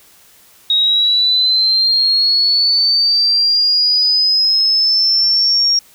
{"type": "linear sweep", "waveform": "sine", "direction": "up", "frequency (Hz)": [3772, 5588], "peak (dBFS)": -10, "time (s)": [0.7, 5.79], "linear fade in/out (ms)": 2, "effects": ["white hiss -47 dBFS RMS until 5.94 s"]}